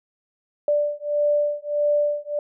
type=beating tone pair; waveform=sine; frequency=587.3 / 588.9 Hz; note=D5 / D5; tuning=0 / +5 cents; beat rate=1.6 Hz; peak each=-22 dBFS; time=0.68-2.39 s; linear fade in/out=2 ms; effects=none